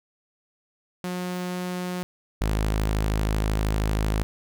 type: tone pair in turn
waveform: sawtooth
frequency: 180.3 / 52.87 Hz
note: F#3 / G#1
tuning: -45 / +32 cents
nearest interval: octave + major sixth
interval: 2123 cents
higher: first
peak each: -24 / -18 dBFS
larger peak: second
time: 1.04-2.03 / 2.41-4.23 s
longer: second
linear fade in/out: 0 ms
effects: none